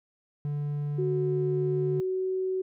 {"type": "tone", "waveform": "triangle", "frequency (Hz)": 146, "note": "D3", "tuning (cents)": -10, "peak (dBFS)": -26, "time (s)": [0.45, 2], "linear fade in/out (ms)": 0}
{"type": "tone with pitch glide", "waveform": "sine", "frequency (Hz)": [370, 375.2], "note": ["F#4", "F#4"], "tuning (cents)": [0, 24], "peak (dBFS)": -26, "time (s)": [0.98, 2.62], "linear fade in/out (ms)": 10, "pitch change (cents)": 24, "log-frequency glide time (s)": [1.62, 2.27]}
{"effects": []}